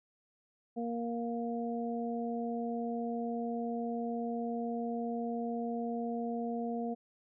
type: harmonic tone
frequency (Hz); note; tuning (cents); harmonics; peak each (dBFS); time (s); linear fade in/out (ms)
234.1; A#3; +8; 1 / 2 / 3; -35 / -39 / -40; 0.76-6.95; 20
effects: none